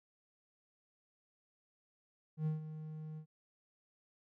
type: tone with ADSR envelope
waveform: triangle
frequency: 155.56 Hz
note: D#3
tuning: in tune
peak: -29 dBFS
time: 2.37-3.26 s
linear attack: 92 ms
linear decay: 140 ms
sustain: -12 dB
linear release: 84 ms
effects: none